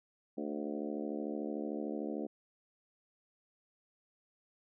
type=harmonic tone with a mistuned harmonic; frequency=73.4 Hz; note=D2; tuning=in tune; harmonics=3 / 4 / 5 / 6 / 7 / 8 / 9 / 10; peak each=-41 / -40 / -43 / -45 / -46 / -51 / -50 / -54 dBFS; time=0.37-2.27 s; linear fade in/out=10 ms; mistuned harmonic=7; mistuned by=+37 cents; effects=none